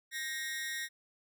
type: tone with amplitude modulation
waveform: sawtooth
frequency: 1870 Hz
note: A#6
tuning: 5 cents sharp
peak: -29 dBFS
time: 0.11-0.89 s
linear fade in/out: 50 ms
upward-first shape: sine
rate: 280 Hz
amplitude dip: 75%
effects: none